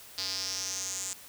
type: tone with band-pass filter sweep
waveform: square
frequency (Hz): 94.8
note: F#2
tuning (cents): +43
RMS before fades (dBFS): -35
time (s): 0.18-1.13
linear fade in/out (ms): 0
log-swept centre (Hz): 4700 to 7400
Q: 5.6
effects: white hiss -50 dBFS RMS until 1.28 s